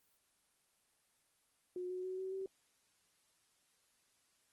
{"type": "tone with pitch steps", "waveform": "sine", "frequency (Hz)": [361.5, 367, 372.5, 378.2, 383.9], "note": ["F#4", "F#4", "F#4", "F#4", "G4"], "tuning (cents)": [-40, -14, 12, 38, -36], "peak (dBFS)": -39, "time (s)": [1.76, 2.46], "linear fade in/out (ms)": 2, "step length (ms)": 140, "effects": ["white hiss -75 dBFS RMS until 4.52 s", "Opus 24 kbps"]}